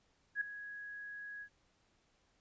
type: tone with ADSR envelope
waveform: sine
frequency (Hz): 1664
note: G#6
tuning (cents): +3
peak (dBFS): -30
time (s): 0.35-1.49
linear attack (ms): 61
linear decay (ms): 4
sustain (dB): -14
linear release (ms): 73
effects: pink hiss -74 dBFS RMS until 2.4 s + resampled to 16000 Hz